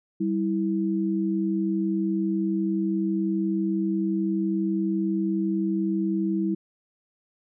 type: tone pair together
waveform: sine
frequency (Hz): 194.39 / 326.3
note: G3 / E4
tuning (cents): -14 / -18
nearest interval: major sixth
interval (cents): 896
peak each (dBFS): -25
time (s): 0.2-6.55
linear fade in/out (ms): 10
effects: none